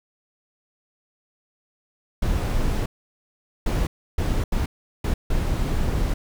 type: noise bursts at uneven times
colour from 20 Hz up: brown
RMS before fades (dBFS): -22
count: 6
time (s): 2.22-2.86 / 3.66-3.87 / 4.18-4.44 / 4.52-4.66 / 5.04-5.14 / 5.3-6.14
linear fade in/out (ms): 5
effects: none